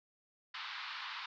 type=band-pass noise; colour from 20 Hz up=pink; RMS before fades=-44 dBFS; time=0.54-1.26 s; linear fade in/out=5 ms; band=940 to 4600 Hz; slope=48 dB/octave; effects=none